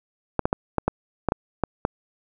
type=clicks; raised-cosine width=1 ms; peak=-6 dBFS; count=9; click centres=0.393 / 0.455 / 0.529 / 0.783 / 0.88 / 1.287 / 1.321 / 1.637 / 1.851 s; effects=none